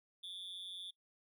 triangle tone with amplitude modulation, 3491 Hz, A7, 14 cents flat, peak -39 dBFS, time 0.23-0.91 s, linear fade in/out 10 ms, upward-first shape sine, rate 184 Hz, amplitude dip 85%, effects noise-tail reverb RT60 0.1 s tail -20 dB re dry

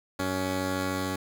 10% pulse tone pair together, 93.44 / 280 Hz, F#2 / C#4, +18 / +18 cents, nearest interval octave + perfect fifth, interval 1900 cents, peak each -23 dBFS, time 0.19-1.16 s, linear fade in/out 5 ms, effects none

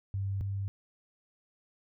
sine tone pair in turn, 98 / 98.62 Hz, G2 / G2, 0 / +11 cents, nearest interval unison, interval 11 cents, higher second, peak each -30 / -31 dBFS, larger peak first, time 0.14-0.41 / 0.41-0.68 s, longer neither, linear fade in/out 0 ms, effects none

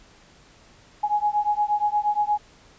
sine beating tone pair, 830.6 / 839.1 Hz, G#5 / G#5, 0 / +18 cents, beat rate 8.5 Hz, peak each -23 dBFS, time 1.03-2.38 s, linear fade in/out 10 ms, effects pink hiss -53 dBFS RMS until 2.78 s + resampled to 16000 Hz

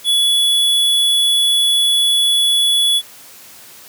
square tone, 3408 Hz, G#7, 44 cents sharp, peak -12 dBFS, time 0.04-3.02 s, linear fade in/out 50 ms, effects white hiss -40 dBFS RMS until 3.88 s + high-pass 100 Hz 12 dB/octave

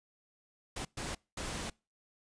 pink noise bursts at uneven times, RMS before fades -39 dBFS, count 3, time 0.76-0.85 / 0.97-1.15 / 1.37-1.7 s, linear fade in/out 5 ms, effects noise-tail reverb RT60 0.3 s tail -26 dB re dry + resampled to 22050 Hz

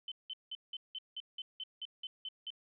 sine tone bursts, 3058 Hz, G7, 44 cents flat, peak -39 dBFS, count 12, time 0.08-2.504 s, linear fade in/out 2 ms, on 37 ms, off 180 ms, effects none

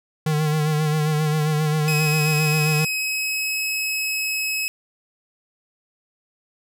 square tone with vibrato, 153.2 Hz, D#3, 27 cents flat, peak -19 dBFS, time 0.26-2.85 s, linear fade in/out 5 ms, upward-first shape sine, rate 7.5 Hz, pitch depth 41 cents each way
sawtooth tone with pitch glide, 2543 to 2567 Hz, D#7 to E7, +37 to -47 cents, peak -19 dBFS, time 1.88-4.68 s, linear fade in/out 0 ms, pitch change +16 cents, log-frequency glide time 2.66-3.62 s
effects none

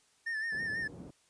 triangle tone with vibrato, 1786 Hz, A6, 25 cents sharp, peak -31 dBFS, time 0.26-0.88 s, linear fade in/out 10 ms, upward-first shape sine, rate 6.1 Hz, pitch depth 60 cents each way
pink band-pass noise, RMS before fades -48 dBFS, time 0.52-1.11 s, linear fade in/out 10 ms, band 120 to 390 Hz, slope 12 dB/octave
effects white hiss -68 dBFS RMS until 1.29 s + resampled to 22050 Hz

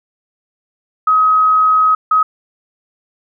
sine tone bursts at uneven times, 1268 Hz, D#6, 32 cents sharp, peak -8 dBFS, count 2, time 1.07-1.95 / 2.11-2.23 s, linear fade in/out 5 ms, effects none

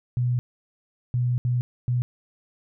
sine tone bursts at uneven times, 123.1 Hz, B2, 5 cents flat, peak -20 dBFS, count 4, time 0.17-0.39 / 1.14-1.38 / 1.45-1.61 / 1.88-2.02 s, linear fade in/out 0 ms, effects none

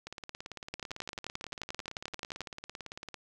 two click trains, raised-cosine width 0.2 ms, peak -24 / -19 dBFS, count 56 / 20, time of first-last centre 0.07-3.143 / 0.74-2.407 s, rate 17.9 / 11.4 Hz, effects none

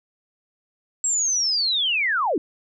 sine linear sweep, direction down, 7690 to 252.8 Hz, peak -19 dBFS, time 1.04-2.38 s, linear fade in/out 2 ms, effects none

